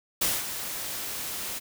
white noise with ADSR envelope, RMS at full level -24 dBFS, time 0.21-1.6 s, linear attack 8 ms, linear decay 210 ms, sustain -10 dB, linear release 25 ms, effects none

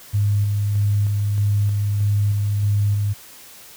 sine tone with tremolo, 102.6 Hz, G#2, 21 cents flat, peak -15 dBFS, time 0.13-3.14 s, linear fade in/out 20 ms, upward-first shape square, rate 1.6 Hz, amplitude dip 25%, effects white hiss -43 dBFS RMS until 3.76 s

